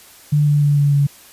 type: tone with pitch steps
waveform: sine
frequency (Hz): 147.9 / 146.45 / 145.02 / 143.61 / 142.2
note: D3 / D3 / D3 / D3 / C#3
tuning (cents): +13 / -5 / -22 / -38 / +45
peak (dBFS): -11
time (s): 0.32-1.07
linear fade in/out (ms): 10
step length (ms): 150
effects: white hiss -44 dBFS RMS until 1.32 s + resampled to 32000 Hz